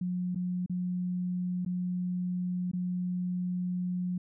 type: tone with dropouts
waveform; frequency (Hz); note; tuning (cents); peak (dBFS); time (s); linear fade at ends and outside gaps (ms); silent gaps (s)
sine; 180; F#3; -47; -29; 0.01-4.18; 5; 0.348-0.357 / 0.662-0.696 / 1.65-1.661 / 2.715-2.733
effects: none